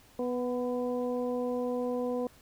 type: harmonic tone with a mistuned harmonic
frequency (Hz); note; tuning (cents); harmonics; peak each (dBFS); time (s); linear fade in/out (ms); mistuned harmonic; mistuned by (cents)
246.9; B3; 0; 1 / 2 / 3 / 4; -33 / -31 / -42 / -44; 0.19-2.27; 2; 4; +29
effects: pink hiss -59 dBFS RMS until 2.41 s